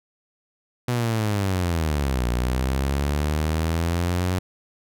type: linear two-way sweep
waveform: sawtooth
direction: down then up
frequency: 124.3 to 59.1 to 92.5 Hz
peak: -17 dBFS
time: 0.88-4.39 s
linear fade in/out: 5 ms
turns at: 2.27 s
effects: none